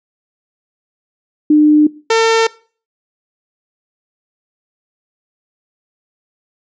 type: tone pair in turn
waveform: sine / sawtooth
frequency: 301.4 / 451.6 Hz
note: D4 / A4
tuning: +45 / +45 cents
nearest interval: perfect fifth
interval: 700 cents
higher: second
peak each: -5 dBFS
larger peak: neither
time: 1.5-1.87 / 2.1-2.47 s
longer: neither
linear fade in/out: 5 ms
effects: noise-tail reverb RT60 0.4 s tail -21 dB re dry + resampled to 16000 Hz